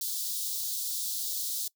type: high-pass noise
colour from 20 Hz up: white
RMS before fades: -33 dBFS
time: 0.01-1.68 s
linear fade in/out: 5 ms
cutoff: 3600 Hz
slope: 48 dB/octave
effects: noise-tail reverb RT60 0.1 s tail -22 dB re dry